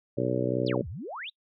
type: harmonic tone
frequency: 62.6 Hz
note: B1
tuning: 24 cents sharp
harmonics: 2 / 3 / 4 / 5 / 6 / 7 / 8 / 9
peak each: -32 / -36 / -34 / -32 / -33 / -32 / -36 / -32 dBFS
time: 0.17-0.82 s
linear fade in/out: 10 ms
type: exponential two-way sweep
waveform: sine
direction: down then up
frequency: 5588 to 69.3 to 4004 Hz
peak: -35 dBFS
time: 0.66-1.3 s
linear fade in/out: 10 ms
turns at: 0.88 s
effects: noise-tail reverb RT60 0.1 s tail -26 dB re dry